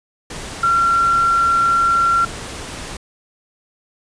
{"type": "tone in noise", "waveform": "sine", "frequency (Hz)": 1368, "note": "F6", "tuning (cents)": -36, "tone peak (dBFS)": -12, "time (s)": [0.63, 2.25], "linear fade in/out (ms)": 5, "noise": "pink", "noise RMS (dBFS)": -30, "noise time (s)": [0.3, 2.97], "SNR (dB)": 15, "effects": ["resampled to 22050 Hz"]}